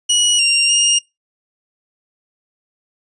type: tone with pitch steps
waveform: 20% pulse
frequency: 2915 / 2776 / 2833 Hz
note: F#7 / F7 / F7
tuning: -26 / -11 / +24 cents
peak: -6 dBFS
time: 0.09-0.99 s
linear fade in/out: 10 ms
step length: 300 ms
effects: noise-tail reverb RT60 0.2 s tail -24 dB re dry + resampled to 22050 Hz